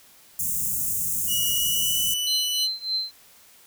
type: band-stop noise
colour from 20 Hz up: white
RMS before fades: -26 dBFS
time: 0.39-2.14 s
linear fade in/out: 5 ms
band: 220 to 6600 Hz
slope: 48 dB/octave
type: tone with pitch glide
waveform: sawtooth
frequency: 2915 to 2975 Hz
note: F#7 to F#7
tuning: -26 to +9 cents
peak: -21 dBFS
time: 1.27-2.68 s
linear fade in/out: 50 ms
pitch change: +35 cents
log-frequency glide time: 1.57-2 s
type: tone with tremolo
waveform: sine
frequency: 4100 Hz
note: C8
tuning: 36 cents flat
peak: -21 dBFS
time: 2.27-3.11 s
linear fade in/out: 2 ms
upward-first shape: triangle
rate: 3.3 Hz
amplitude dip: 95%
effects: white hiss -53 dBFS RMS until 3.66 s